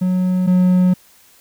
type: tone pair in turn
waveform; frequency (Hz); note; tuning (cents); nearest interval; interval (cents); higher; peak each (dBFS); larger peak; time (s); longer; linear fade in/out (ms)
triangle; 183.4 / 182.24; F#3 / F#3; -15 / -26; unison; 11; first; -12 / -8; second; 0.01-0.47 / 0.47-0.94; second; 10
effects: white hiss -50 dBFS RMS until 1.4 s